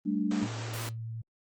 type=chord; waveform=sine; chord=G suspended second; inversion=none; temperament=equal; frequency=196 / 220 / 293.7 Hz; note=G3 / A3 / D4; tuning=0 / 0 / 0 cents; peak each=-31 dBFS; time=0.05-0.47 s; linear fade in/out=20 ms
type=high-pass noise; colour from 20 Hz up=pink; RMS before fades=-39 dBFS; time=0.31-0.89 s; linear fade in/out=2 ms; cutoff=250 Hz; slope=24 dB/octave
type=tone with vibrato; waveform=sine; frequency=113.3 Hz; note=A#2; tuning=49 cents flat; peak=-35 dBFS; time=0.42-1.22 s; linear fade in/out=10 ms; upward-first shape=triangle; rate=11 Hz; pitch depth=9 cents each way
effects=Opus 24 kbps